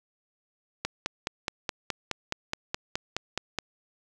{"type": "click train", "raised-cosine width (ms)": 0.2, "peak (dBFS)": -11, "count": 14, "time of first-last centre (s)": [0.85, 3.587], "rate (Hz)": 4.75, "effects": []}